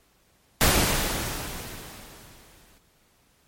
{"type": "noise with exponential decay", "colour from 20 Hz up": "pink", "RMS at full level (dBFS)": -18, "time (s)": [0.61, 2.78], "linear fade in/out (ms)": 0, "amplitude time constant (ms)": 470, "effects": ["pink hiss -63 dBFS RMS until 3.47 s", "MP3 64 kbps"]}